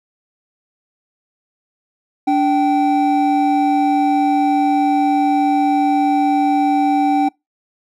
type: tone pair together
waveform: triangle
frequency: 290.8 / 775.7 Hz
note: D4 / G5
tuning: -17 / -18 cents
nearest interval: octave + perfect fourth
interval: 1699 cents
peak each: -13 dBFS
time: 2.27-7.29 s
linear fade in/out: 10 ms
effects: noise-tail reverb RT60 0.2 s tail -26 dB re dry